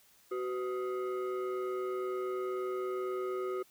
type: tone with frequency modulation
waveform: sine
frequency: 374.7 Hz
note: F#4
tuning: 22 cents sharp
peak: -31 dBFS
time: 0.31-3.63 s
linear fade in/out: 10 ms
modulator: 878 Hz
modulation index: 0.74
effects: tanh soft clip ceiling -30 dBFS + white hiss -64 dBFS RMS until 3.7 s